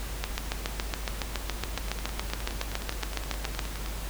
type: two click trains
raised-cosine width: 0.2 ms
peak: -11 / -19 dBFS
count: 25 / 21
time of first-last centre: 0.24-3.592 / 1.78-3.861 s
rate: 7.16 / 9.61 Hz
effects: added 50 Hz sine -34 dBFS peak until 4.09 s + pink hiss -40 dBFS RMS until 4.09 s